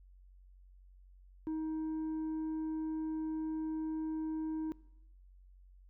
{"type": "tone with tanh clipping", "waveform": "sine", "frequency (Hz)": 315.1, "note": "D#4", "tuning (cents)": 22, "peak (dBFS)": -35, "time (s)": [1.47, 4.72], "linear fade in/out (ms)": 0, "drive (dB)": 4, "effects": ["noise-tail reverb RT60 0.9 s tail -22 dB re dry", "added 46 Hz sine -56 dBFS peak until 5.89 s"]}